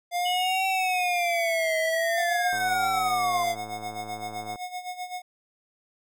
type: tone with vibrato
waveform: square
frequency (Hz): 698.5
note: F5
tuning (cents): 0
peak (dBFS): -25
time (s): 0.11-3.56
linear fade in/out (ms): 50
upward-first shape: triangle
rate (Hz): 0.45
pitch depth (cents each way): 160
type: linear sweep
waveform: sine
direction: down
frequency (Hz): 2957 to 1030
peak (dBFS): -28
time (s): 0.25-3.44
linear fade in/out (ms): 10
type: tone with tremolo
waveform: square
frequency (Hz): 726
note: F#5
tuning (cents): -33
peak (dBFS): -31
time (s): 2.17-5.22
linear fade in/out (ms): 5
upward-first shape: sine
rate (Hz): 7.8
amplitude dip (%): 75
type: click train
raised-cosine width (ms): 1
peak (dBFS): -27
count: 220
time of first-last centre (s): 2.53-4.558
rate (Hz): 108
effects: none